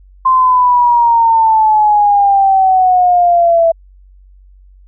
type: exponential sweep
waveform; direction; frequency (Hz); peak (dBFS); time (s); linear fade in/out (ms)
sine; down; 1046.5 to 659.3; -6; 0.25-3.72; 10
effects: added 47 Hz sine -39 dBFS peak until 4.87 s